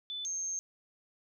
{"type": "tone pair in turn", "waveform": "sine", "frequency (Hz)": [3500, 6389], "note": ["A7", "G8"], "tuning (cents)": [-10, 32], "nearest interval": "minor seventh", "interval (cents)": 1042, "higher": "second", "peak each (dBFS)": [-36, -33], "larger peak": "second", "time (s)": [[0.1, 0.25], [0.25, 0.59]], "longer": "second", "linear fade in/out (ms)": 0, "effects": []}